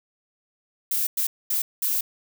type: noise bursts at uneven times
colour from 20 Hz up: violet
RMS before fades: -24 dBFS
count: 4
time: 0.91-1.07 / 1.17-1.27 / 1.5-1.62 / 1.82-2.01 s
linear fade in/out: 5 ms
effects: none